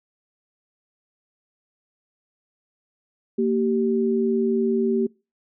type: tone pair together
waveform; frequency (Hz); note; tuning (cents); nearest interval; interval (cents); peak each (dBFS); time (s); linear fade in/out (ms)
sine; 230.6 / 387.3; A#3 / G4; -19 / -21; major sixth; 898; -21; 3.38-5.07; 10
effects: noise-tail reverb RT60 0.3 s tail -25 dB re dry